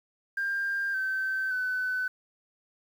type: tone with pitch steps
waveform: sine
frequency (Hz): 1596 / 1543 / 1508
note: G6 / G6 / F#6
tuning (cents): +31 / -28 / +32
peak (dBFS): -26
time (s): 0.37-2.08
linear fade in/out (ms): 5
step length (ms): 570
effects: tanh soft clip ceiling -22 dBFS + 9-bit